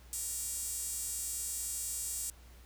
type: tone with high-pass filter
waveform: sawtooth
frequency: 470.2 Hz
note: A#4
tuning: 15 cents sharp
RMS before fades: -38 dBFS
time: 0.13-2.3 s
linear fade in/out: 0 ms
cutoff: 8200 Hz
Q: 2.7
effects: added 60 Hz sine -53 dBFS peak until 2.65 s + pink hiss -61 dBFS RMS until 2.65 s